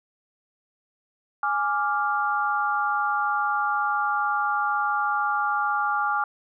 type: chord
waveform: sine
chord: D diminished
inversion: second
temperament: equal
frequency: 830.6 / 1174.7 / 1396.9 Hz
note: Ab5 / D6 / F6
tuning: 0 / 0 / 0 cents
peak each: -26 dBFS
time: 1.43-6.24 s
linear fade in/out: 2 ms
effects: none